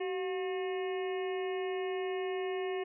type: harmonic tone with a mistuned harmonic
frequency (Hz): 360.6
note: F#4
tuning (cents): -45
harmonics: 1 / 2 / 3 / 5 / 6 / 7 / 8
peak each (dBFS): -33 / -42 / -48 / -47 / -49 / -52 / -50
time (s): 0-2.84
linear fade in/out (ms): 10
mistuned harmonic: 1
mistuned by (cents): +84
effects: none